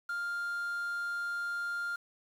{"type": "tone with quantisation", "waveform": "triangle", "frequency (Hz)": 1400, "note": "F6", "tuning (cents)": 4, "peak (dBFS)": -31, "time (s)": [0.09, 1.96], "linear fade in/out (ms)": 5, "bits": 9, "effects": []}